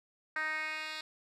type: tone with band-pass filter sweep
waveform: 10% pulse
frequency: 311.1 Hz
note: D#4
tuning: in tune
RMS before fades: -37 dBFS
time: 0.36-1.01 s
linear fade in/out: 2 ms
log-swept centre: 1700 to 3400 Hz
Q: 3.5
effects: none